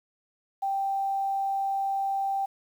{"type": "tone", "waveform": "sine", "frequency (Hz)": 784, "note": "G5", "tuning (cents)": 0, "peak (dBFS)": -25, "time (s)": [0.62, 2.46], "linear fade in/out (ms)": 10, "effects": ["9-bit"]}